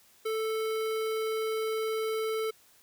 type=tone with notch filter; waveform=square; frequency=440.2 Hz; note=A4; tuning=1 cent sharp; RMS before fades=-31 dBFS; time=0.25-2.51 s; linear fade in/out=10 ms; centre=6900 Hz; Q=1.6; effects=white hiss -61 dBFS RMS until 2.82 s